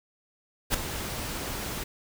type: noise with ADSR envelope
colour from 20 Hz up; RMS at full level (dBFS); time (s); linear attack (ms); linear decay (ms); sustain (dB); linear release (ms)
pink; -22; 0.7-1.84; 42; 5; -12; 10
effects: none